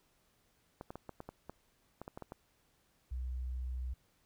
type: clicks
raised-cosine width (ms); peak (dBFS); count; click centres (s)
1; -30; 12; 0.811 / 0.905 / 0.956 / 1.093 / 1.204 / 1.29 / 1.496 / 2.016 / 2.079 / 2.175 / 2.223 / 2.321
type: tone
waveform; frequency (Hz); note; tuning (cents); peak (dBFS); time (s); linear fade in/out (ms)
sine; 62.9; B1; +32; -36; 3.11-3.94; 10
effects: pink hiss -73 dBFS RMS until 4.25 s